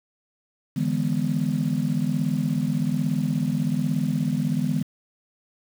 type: chord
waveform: sine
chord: E dominant seventh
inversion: third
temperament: just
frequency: 148.33 / 164.81 / 206 / 247.2 Hz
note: D3 / E3 / G#3 / B3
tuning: +18 / 0 / -14 / +2 cents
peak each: -26 dBFS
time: 0.76-4.83 s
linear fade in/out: 10 ms
effects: tanh soft clip ceiling -13 dBFS + 7-bit